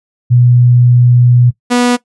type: tone pair in turn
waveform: sine / sawtooth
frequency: 122.5 / 244.4 Hz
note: B2 / B3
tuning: -14 / -18 cents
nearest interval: octave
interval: 1196 cents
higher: second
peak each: -4 dBFS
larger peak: neither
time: 0.3-1.51 / 1.7-1.97 s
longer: first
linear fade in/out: 20 ms
effects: noise-tail reverb RT60 0.1 s tail -18 dB re dry + resampled to 24000 Hz